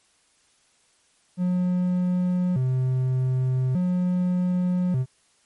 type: tone with vibrato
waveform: triangle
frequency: 152.5 Hz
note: D#3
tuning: 34 cents flat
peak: -18 dBFS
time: 1.37-5.06 s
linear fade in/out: 50 ms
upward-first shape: square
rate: 0.42 Hz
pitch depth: 290 cents each way
effects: white hiss -63 dBFS RMS until 5.45 s + MP3 48 kbps